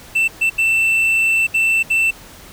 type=tone bursts at uneven times; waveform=triangle; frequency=2671 Hz; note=E7; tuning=22 cents sharp; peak=-11 dBFS; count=5; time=0.15-0.28 / 0.41-0.5 / 0.58-1.47 / 1.54-1.83 / 1.9-2.11 s; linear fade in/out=10 ms; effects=pink hiss -40 dBFS RMS until 2.52 s